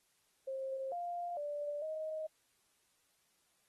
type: tone with pitch steps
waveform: sine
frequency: 533 / 699 / 585 / 627 Hz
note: C5 / F5 / D5 / D#5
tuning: +32 / +1 / -7 / +13 cents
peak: -37 dBFS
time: 0.47-2.27 s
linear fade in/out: 10 ms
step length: 450 ms
effects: white hiss -75 dBFS RMS until 3.68 s + AAC 32 kbps